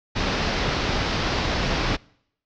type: low-pass noise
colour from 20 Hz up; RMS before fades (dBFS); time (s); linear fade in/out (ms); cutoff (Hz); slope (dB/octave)
pink; -24; 0.15-1.97; 20; 5500; 48
effects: noise-tail reverb RT60 0.7 s tail -25 dB re dry